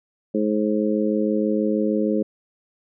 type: harmonic tone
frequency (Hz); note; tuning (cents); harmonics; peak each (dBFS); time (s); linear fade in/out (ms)
106.3; G#2; +41; 2 / 3 / 4 / 5; -22 / -24 / -25 / -26; 0.34-2.23; 10
effects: none